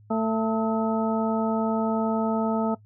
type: harmonic tone with a mistuned harmonic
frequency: 222.4 Hz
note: A3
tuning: 19 cents sharp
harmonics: 1 / 2 / 3 / 4 / 6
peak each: -24 / -29 / -29 / -31 / -34 dBFS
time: 0.1-2.75 s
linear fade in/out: 10 ms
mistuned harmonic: 6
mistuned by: -64 cents
effects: noise-tail reverb RT60 0.1 s tail -19 dB re dry + added 105 Hz sine -50 dBFS peak until 2.85 s